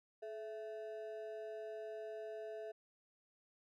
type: ring-modulated tone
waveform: triangle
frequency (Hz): 546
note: C#5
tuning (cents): -26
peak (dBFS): -39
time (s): 0.22-2.72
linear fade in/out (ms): 10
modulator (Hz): 116
effects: none